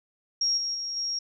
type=tone with level steps; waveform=sine; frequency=5588 Hz; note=F8; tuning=in tune; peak=-22 / -27 / -30 / -27 dBFS; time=0.41-1.19 s; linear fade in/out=5 ms; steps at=0.57 / 0.74 / 0.96 s; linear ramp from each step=10 ms; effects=none